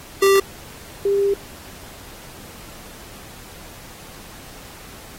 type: tone pair in turn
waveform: square / sine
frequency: 392 / 399.1 Hz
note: G4 / G4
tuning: 0 / +31 cents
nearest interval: unison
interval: 31 cents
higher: second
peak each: -12 / -15 dBFS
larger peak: first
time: 0.22-0.4 / 1.05-1.34 s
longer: second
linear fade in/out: 5 ms
effects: pink hiss -41 dBFS RMS until 5.18 s + AAC 48 kbps